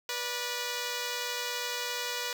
5% pulse tone pair together, 487.5 / 587.3 Hz, B4 / D5, -23 / 0 cents, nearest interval minor third, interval 323 cents, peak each -21 / -28 dBFS, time 0.09-2.33 s, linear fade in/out 2 ms, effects none

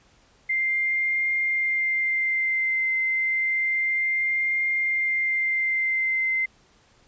sine tone with vibrato, 2093 Hz, C7, in tune, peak -21 dBFS, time 0.49-6.46 s, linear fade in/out 10 ms, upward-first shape triangle, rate 0.3 Hz, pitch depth 17 cents each way, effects pink hiss -59 dBFS RMS until 7.07 s + resampled to 16000 Hz

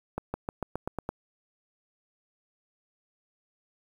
accelerating click train, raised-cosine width 1 ms, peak -17 dBFS, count 8, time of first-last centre 0.18-1.09 s, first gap 160 ms, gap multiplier 0.93, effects 8-bit

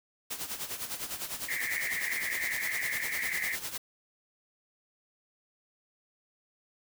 white noise with tremolo, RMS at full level -35 dBFS, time 0.3-3.78 s, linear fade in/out 10 ms, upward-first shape sine, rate 9.9 Hz, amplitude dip 70%
pink band-pass noise, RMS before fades -34 dBFS, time 1.48-3.56 s, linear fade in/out 10 ms, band 1800 to 2200 Hz, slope 96 dB/octave
effects none

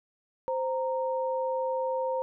sine tone pair together, 521 / 928.3 Hz, C5 / A#5, -7 / -7 cents, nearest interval minor seventh, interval 1000 cents, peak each -28 / -32 dBFS, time 0.48-2.22 s, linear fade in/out 0 ms, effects none

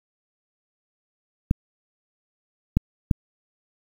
clicks, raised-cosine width 5 ms, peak -5 dBFS, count 3, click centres 1.511 / 2.77 / 3.112 s, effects 7-bit

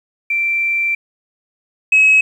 sine tone pair in turn, 2349 / 2562 Hz, D7 / E7, 0 / -50 cents, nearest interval major second, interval 150 cents, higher second, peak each -14 / -6 dBFS, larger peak second, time 0.3-0.95 / 1.92-2.21 s, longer first, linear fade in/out 5 ms, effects tanh soft clip ceiling -4 dBFS + 8-bit

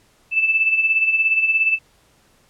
sine tone with tremolo, 2637 Hz, E7, in tune, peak -12 dBFS, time 0.31-1.79 s, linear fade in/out 50 ms, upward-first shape sine, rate 17 Hz, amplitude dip 60%, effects pink hiss -57 dBFS RMS until 2.49 s + low-pass 12000 Hz 12 dB/octave

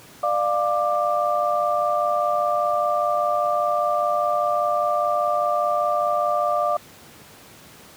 sine tone cluster, 596 / 701 / 1183 Hz, D5 / F5 / D6, +25 / +6 / +12 cents, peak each -23 dBFS, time 0.23-6.77 s, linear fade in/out 5 ms, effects pink hiss -46 dBFS RMS until 7.96 s + high-pass 100 Hz 12 dB/octave

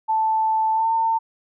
sine tone with pitch glide, 880 to 902.1 Hz, A5 to A5, 0 to +43 cents, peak -17 dBFS, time 0.08-1.19 s, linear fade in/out 20 ms, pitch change +43 cents, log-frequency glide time 0.73-0.88 s, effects none

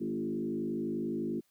sine tone with frequency modulation, 285.2 Hz, C#4, 49 cents sharp, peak -31 dBFS, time 0-1.41 s, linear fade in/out 20 ms, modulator 51.6 Hz, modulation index 1.8, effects white hiss -73 dBFS RMS until 1.5 s

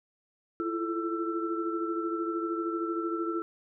sine tone cluster, 334.9 / 347.9 / 435.4 / 1335 Hz, E4 / F4 / A4 / E6, +27 / -7 / -18 / +22 cents, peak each -31 / -38 / -38 / -35 dBFS, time 0.6-3.42 s, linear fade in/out 0 ms, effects none

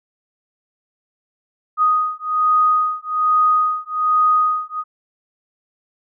sine beating tone pair, 1244.5 / 1245.7 Hz, D#6 / D#6, 0 / +2 cents, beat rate 1.2 Hz, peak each -17 dBFS, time 1.77-4.84 s, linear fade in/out 50 ms, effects none

